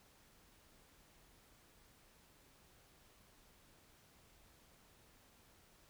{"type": "silence", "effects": ["pink hiss -67 dBFS RMS until 5.89 s"]}